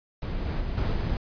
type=noise with level steps; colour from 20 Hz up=brown; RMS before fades=-30 / -28 / -31 / -25 / -27 dBFS; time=0.22-1.17 s; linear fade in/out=2 ms; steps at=0.45 / 0.6 / 0.77 / 0.93 s; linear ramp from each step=10 ms; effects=resampled to 11025 Hz